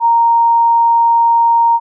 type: tone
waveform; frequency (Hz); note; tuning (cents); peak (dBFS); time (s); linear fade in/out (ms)
sine; 930; A#5; -4; -7; 0-1.8; 50
effects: none